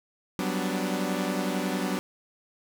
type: chord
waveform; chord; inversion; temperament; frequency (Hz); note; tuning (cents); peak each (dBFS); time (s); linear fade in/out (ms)
sawtooth; G major seventh; third; equal with one note detuned; 185 / 196 / 248.8 / 293.7; F#3 / G3 / B3 / D4; 0 / 0 / +13 / 0; -27 / -29 / -29 / -29; 0.39-1.99; 0
effects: none